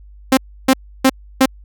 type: tone bursts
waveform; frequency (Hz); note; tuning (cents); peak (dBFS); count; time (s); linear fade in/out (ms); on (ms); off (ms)
sawtooth; 263.8; C4; +14; -4; 4; 0.32-1.458; 5; 52; 310
effects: added 50 Hz sine -38 dBFS peak until 1.64 s